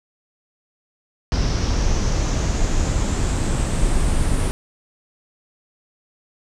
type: noise with low-pass filter sweep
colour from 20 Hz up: brown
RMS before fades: -19 dBFS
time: 1.32-4.51 s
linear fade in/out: 0 ms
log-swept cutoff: 5400 to 9500 Hz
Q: 4.8
effects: none